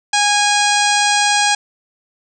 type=harmonic tone; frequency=823 Hz; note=G#5; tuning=16 cents flat; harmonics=1 / 2 / 3 / 4 / 5 / 6 / 7 / 8 / 9 / 10; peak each=-16 / -19 / -21 / -22 / -23 / -24 / -24 / -25 / -26 / -26 dBFS; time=0.13-1.55 s; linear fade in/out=5 ms; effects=none